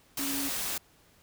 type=tone in noise; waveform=sine; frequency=277.8 Hz; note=C#4; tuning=4 cents sharp; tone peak=-34 dBFS; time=0.19-0.49 s; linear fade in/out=5 ms; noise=white; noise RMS=-33 dBFS; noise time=0.17-0.78 s; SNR=-4 dB; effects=pink hiss -62 dBFS RMS until 1.22 s